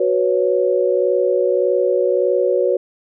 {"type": "chord", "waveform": "sine", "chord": "F# suspended fourth", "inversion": "none", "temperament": "just", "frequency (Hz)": [370, 493.3, 555], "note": ["F#4", "B4", "C#5"], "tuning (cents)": [0, -2, 2], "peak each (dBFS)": -18, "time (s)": [0, 2.77], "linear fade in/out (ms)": 5, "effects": []}